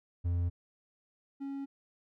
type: tone pair in turn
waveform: triangle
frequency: 87.1 / 276 Hz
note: F2 / C#4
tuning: -4 / -7 cents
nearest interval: octave + minor sixth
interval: 1997 cents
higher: second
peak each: -26 / -34 dBFS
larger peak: first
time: 0.24-0.5 / 1.4-1.66 s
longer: neither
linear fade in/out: 20 ms
effects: none